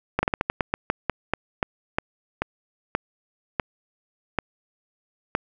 slowing click train, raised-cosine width 0.5 ms, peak -6 dBFS, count 18, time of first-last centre 0.19-5.351 s, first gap 40 ms, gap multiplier 1.22, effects none

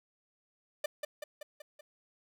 45% pulse tone with echo, 595 Hz, D5, 22 cents sharp, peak -30 dBFS, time 0.84-0.86 s, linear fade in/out 5 ms, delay 190 ms, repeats 5, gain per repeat -4 dB, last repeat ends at 1.81 s, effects none

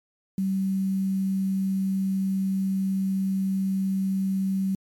sine tone with quantisation, 192.1 Hz, G3, 35 cents flat, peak -22 dBFS, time 0.38-4.75 s, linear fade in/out 2 ms, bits 8, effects MP3 96 kbps

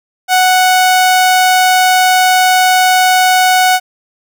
sawtooth tone, 740 Hz, F#5, in tune, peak -3 dBFS, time 0.28-3.8 s, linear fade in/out 50 ms, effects none

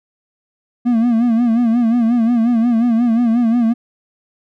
triangle tone with vibrato, 233.7 Hz, A#3, 5 cents sharp, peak -9 dBFS, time 0.85-3.74 s, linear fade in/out 20 ms, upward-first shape sine, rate 5.6 Hz, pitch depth 86 cents each way, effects none

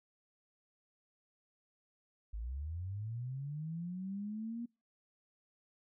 sine linear sweep, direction up, 49.79 to 239.4 Hz, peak -38 dBFS, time 2.33-4.66 s, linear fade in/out 10 ms, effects noise-tail reverb RT60 0.3 s tail -25 dB re dry

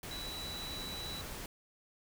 sine tone in noise, 3940 Hz, B7, 5 cents flat, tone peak -42 dBFS, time 0.11-1.21 s, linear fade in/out 2 ms, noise pink, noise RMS -44 dBFS, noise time 0.03-1.46 s, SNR -1 dB, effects none

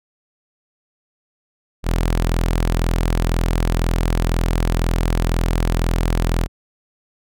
sawtooth tone, 42 Hz, E1, 33 cents sharp, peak -12 dBFS, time 1.83-6.48 s, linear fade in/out 50 ms, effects none

